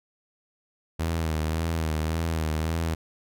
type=tone with vibrato; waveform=sawtooth; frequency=80.2 Hz; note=E2; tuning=47 cents flat; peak=-21 dBFS; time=0.99-2.95 s; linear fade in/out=10 ms; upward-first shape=sine; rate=1.8 Hz; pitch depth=52 cents each way; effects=none